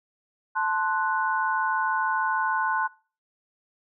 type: chord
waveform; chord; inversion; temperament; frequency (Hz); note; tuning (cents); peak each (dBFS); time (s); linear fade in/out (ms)
sine; F# diminished; first; equal; 880 / 1046.5 / 1480; A5 / C6 / F#6; 0 / 0 / 0; -27; 0.55-2.88; 20
effects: noise-tail reverb RT60 0.4 s tail -23 dB re dry